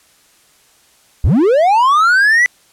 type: linear sweep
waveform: triangle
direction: up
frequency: 46.25 to 2004 Hz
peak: -6 dBFS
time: 1.24-2.46 s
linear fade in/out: 0 ms
effects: white hiss -51 dBFS RMS until 2.72 s + low-pass 11000 Hz 12 dB/octave